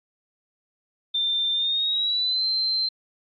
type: tone with pitch glide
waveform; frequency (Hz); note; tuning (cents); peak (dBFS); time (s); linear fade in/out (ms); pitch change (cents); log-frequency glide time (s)
sine; 3583 to 4116; A7 to C8; +31 to -29; -21; 1.14-2.89; 10; +240; 1.54-2.45
effects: AAC 32 kbps